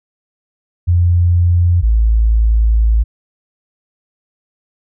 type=tone pair in turn; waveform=sine; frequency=87.31 / 55.24 Hz; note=F2 / A1; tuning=0 / +8 cents; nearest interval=minor sixth; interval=792 cents; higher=first; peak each=-8 / -8 dBFS; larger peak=neither; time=0.87-1.82 / 1.82-3.04 s; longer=second; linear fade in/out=20 ms; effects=none